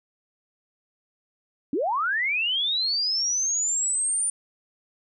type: linear sweep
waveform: sine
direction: up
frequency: 246.9 to 9330 Hz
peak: -22 dBFS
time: 1.73-4.3 s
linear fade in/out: 2 ms
effects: none